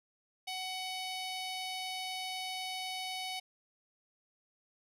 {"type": "tone with notch filter", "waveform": "10% pulse", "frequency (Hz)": 748, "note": "F#5", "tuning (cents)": 19, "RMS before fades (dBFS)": -39, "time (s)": [0.47, 3.4], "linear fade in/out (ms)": 10, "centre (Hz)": 1500, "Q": 1.6, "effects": ["low-pass 10000 Hz 12 dB/octave"]}